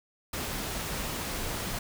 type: noise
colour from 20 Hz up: pink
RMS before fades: -34 dBFS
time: 0.33-1.79 s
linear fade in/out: 5 ms
effects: none